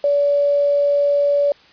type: tone with quantisation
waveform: sine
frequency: 573 Hz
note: D5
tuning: 43 cents flat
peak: -13 dBFS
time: 0.04-1.52 s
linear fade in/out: 2 ms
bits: 6
effects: white hiss -49 dBFS RMS until 1.72 s + resampled to 11025 Hz